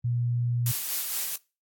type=tone; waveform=sine; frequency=120.3 Hz; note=B2; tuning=45 cents flat; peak=-24 dBFS; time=0.04-0.72 s; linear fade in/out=10 ms
type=noise with tremolo; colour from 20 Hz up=blue; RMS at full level=-28 dBFS; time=0.66-1.36 s; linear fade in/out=2 ms; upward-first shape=sine; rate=4.3 Hz; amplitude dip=35%
effects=noise-tail reverb RT60 0.3 s tail -22 dB re dry + AAC 64 kbps